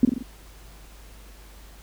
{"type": "tone with echo", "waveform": "sine", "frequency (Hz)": 248.5, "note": "B3", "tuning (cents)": 11, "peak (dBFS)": -10, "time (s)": [0.03, 0.05], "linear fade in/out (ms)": 2, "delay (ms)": 44, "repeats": 4, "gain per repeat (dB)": -5, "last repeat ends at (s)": 0.226, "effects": ["added 50 Hz sine -45 dBFS peak until 1.82 s", "pink hiss -51 dBFS RMS until 1.82 s"]}